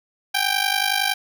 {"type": "ring-modulated tone", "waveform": "10% pulse", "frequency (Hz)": 787, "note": "G5", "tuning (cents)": 7, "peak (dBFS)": -8, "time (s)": [0.34, 1.14], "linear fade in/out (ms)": 10, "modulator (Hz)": 25.4, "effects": []}